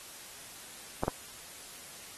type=clicks; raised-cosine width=1 ms; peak=-15 dBFS; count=2; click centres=1.035 / 1.081 s; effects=white hiss -48 dBFS RMS until 2.17 s + AAC 32 kbps